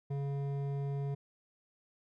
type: tone with hard clipping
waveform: triangle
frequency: 140 Hz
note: C#3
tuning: 18 cents sharp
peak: -35 dBFS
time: 0.1-1.15 s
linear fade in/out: 10 ms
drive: 14 dB
effects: none